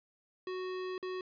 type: tone with dropouts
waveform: square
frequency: 370 Hz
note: F#4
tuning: in tune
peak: -37 dBFS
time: 0.47-1.21 s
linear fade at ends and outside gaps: 2 ms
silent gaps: 0.98-1.027 s
effects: resampled to 11025 Hz + 12-bit